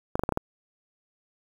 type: clicks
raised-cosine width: 1 ms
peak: -11 dBFS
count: 6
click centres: 0.155 / 0.194 / 0.236 / 0.291 / 0.323 / 0.374 s
effects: 7-bit